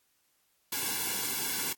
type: noise with comb filter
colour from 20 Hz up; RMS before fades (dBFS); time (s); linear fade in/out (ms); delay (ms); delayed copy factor
white; -32; 0.72-1.73; 5; 1.6; -1
effects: white hiss -72 dBFS RMS until 1.77 s + AAC 64 kbps